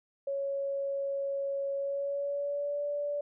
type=tone with pitch glide; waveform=sine; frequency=554.4 to 579.9 Hz; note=C#5 to D5; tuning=0 to -22 cents; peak=-30 dBFS; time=0.27-3.21 s; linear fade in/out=5 ms; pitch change=+78 cents; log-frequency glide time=1.75-2.84 s; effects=none